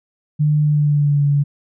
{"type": "tone with pitch glide", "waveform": "sine", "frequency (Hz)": [150, 143.31], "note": ["D3", "D3"], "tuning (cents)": [37, -42], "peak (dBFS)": -12, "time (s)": [0.39, 1.44], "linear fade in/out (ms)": 20, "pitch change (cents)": -79, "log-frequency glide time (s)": [0.63, 1.24], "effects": []}